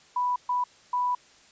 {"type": "tone bursts at uneven times", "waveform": "sine", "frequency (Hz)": 987.8, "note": "B5", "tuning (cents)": 0, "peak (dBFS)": -23, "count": 3, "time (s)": [[0.16, 0.36], [0.49, 0.64], [0.93, 1.15]], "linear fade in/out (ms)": 5, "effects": ["white hiss -56 dBFS RMS until 1.51 s", "resampled to 16000 Hz"]}